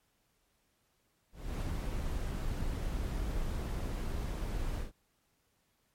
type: noise with ADSR envelope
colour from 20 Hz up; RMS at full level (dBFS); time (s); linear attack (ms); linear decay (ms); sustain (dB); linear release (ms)
brown; -33; 1.32-4.92; 300; 6; -2; 130
effects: pink hiss -75 dBFS RMS until 5.94 s + MP3 64 kbps